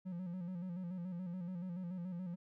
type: tone with vibrato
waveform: triangle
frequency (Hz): 179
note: F3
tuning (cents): +43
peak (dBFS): -38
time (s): 0.05-2.36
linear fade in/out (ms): 20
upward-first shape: square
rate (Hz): 7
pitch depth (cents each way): 65
effects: none